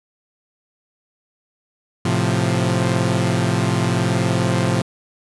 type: chord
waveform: sawtooth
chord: F major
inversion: first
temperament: equal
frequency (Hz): 110 / 130.81 / 174.61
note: A2 / C3 / F3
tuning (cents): 0 / 0 / 0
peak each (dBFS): -17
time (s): 2.05-4.82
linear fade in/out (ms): 5
effects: resampled to 24000 Hz